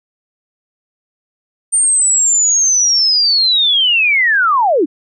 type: linear sweep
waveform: sine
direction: down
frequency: 8890 to 255.7 Hz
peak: -9 dBFS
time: 1.72-4.86 s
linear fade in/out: 20 ms
effects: none